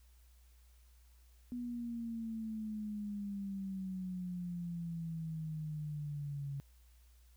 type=exponential sweep; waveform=sine; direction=down; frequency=245.5 to 138.59 Hz; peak=-38 dBFS; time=1.52-6.6 s; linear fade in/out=0 ms; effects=added 60 Hz sine -60 dBFS peak until 7.36 s + white hiss -72 dBFS RMS until 7.36 s